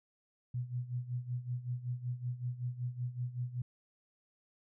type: tone with tremolo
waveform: sine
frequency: 123.47 Hz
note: B2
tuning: in tune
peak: -32 dBFS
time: 0.54-3.62 s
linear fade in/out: 5 ms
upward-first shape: sine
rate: 5.3 Hz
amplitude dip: 80%
effects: none

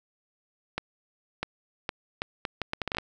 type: accelerating click train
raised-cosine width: 0.3 ms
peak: -13 dBFS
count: 13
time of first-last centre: 0.78-2.985 s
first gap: 650 ms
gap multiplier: 0.71
effects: none

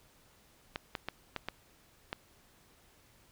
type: clicks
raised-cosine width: 0.3 ms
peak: -19 dBFS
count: 6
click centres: 0.759 / 0.952 / 1.086 / 1.363 / 1.486 / 2.129 s
effects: pink hiss -64 dBFS RMS until 3.31 s

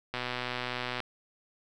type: click train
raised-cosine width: 0.3 ms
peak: -17 dBFS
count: 108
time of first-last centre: 0.14-1.003 s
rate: 124 Hz
effects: none

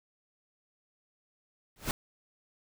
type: noise with exponential growth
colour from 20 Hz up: pink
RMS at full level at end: -26 dBFS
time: 1.76-1.91 s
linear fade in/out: 1 ms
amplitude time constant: 31 ms
effects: none

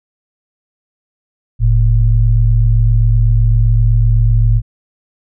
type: tone pair together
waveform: sine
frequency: 44.57 / 112.4 Hz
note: F1 / A2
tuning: +36 / +37 cents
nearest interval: octave + major third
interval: 1601 cents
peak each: -10 dBFS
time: 1.59-4.62 s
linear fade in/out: 50 ms
effects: none

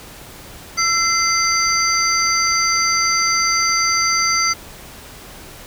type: tone cluster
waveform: sine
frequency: 1344 / 2072 / 4704 / 6040 Hz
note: E6 / C7 / D8 / F#8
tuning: +33 / -17 / +2 / +35 cents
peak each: -20 dBFS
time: 0.77-4.54 s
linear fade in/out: 20 ms
effects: pink hiss -38 dBFS RMS until 5.66 s

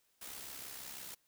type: noise with amplitude modulation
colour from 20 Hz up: white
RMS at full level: -45 dBFS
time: 0.21-1.15 s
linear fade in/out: 10 ms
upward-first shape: sine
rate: 66.1 Hz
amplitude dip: 50%
effects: white hiss -75 dBFS RMS until 1.27 s

